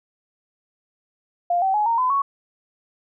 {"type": "tone with pitch steps", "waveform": "sine", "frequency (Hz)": [700, 767.8, 842.1, 923.7, 1013.1, 1111.2], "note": ["F5", "G5", "G#5", "A#5", "B5", "C#6"], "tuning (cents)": [4, -36, 24, -16, 44, 4], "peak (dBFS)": -17, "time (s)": [1.5, 2.22], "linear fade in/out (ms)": 5, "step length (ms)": 120, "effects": []}